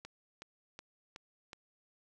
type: click train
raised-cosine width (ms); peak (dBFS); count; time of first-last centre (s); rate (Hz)
0.2; -29; 5; 0.05-1.531; 2.7
effects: none